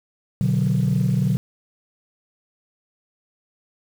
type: chord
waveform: sine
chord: B minor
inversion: none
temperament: equal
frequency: 123.47 / 146.83 / 185 Hz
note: B2 / D3 / F#3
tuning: 0 / 0 / 0 cents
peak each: -20 dBFS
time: 0.41-1.37 s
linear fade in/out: 0 ms
effects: tanh soft clip ceiling -12 dBFS + 7-bit